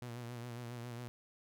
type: tone with vibrato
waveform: sawtooth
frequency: 120.1 Hz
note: B2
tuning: 48 cents flat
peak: -39 dBFS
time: 0.02-1.08 s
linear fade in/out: 0 ms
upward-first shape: sine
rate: 7.3 Hz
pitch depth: 50 cents each way
effects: none